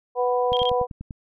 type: harmonic tone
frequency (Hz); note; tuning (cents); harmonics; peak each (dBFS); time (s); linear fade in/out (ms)
247.4; B3; +3; 2 / 3 / 4; -21 / -25 / -27; 0.15-0.87; 50
type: click train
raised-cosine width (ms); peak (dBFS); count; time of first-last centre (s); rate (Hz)
5; -22; 7; 0.52-1.108; 10.2
type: tone bursts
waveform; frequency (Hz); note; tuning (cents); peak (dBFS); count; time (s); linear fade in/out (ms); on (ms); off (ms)
sine; 3221; G7; +46; -24; 3; 0.53-0.693; 0; 39; 23
effects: none